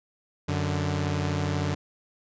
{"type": "tone pair together", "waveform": "sawtooth", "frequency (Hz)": [92.5, 146.83], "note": ["F#2", "D3"], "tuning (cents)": [0, 0], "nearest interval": "minor sixth", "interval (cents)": 800, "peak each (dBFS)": [-24, -24], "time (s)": [0.48, 1.75], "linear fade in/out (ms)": 10, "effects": ["resampled to 16000 Hz"]}